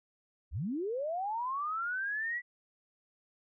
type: linear sweep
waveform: sine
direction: up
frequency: 49 to 1975.5 Hz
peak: -32 dBFS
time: 0.51-2.42 s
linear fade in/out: 50 ms
effects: none